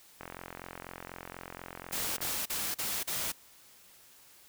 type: click train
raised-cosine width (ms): 0.5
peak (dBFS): -26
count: 92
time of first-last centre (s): 0.21-2.273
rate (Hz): 44.1
type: noise bursts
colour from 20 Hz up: white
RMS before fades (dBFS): -34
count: 5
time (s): 1.92-3.322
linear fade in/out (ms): 10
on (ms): 250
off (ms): 38
effects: white hiss -58 dBFS RMS until 4.48 s